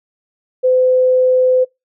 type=tone; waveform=sine; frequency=510 Hz; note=C5; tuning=44 cents flat; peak=-9 dBFS; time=0.63-1.65 s; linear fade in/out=20 ms; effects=noise-tail reverb RT60 0.2 s tail -24 dB re dry